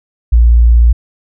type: tone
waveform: sine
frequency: 58.27 Hz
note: A#1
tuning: in tune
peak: -3 dBFS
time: 0.32-0.93 s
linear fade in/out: 10 ms
effects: none